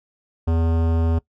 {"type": "tone with hard clipping", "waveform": "sine", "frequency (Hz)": 82.41, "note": "E2", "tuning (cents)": 0, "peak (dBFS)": -19, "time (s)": [0.47, 1.19], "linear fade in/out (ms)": 10, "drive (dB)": 18, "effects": ["noise-tail reverb RT60 0.1 s tail -20 dB re dry"]}